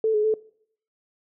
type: tone with pitch steps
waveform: sine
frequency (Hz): 441.1 / 423.1 / 435.9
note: A4 / G#4 / A4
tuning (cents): +4 / +32 / -16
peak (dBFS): -18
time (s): 0.04-0.34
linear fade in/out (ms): 2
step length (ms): 100
effects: noise-tail reverb RT60 0.6 s tail -21 dB re dry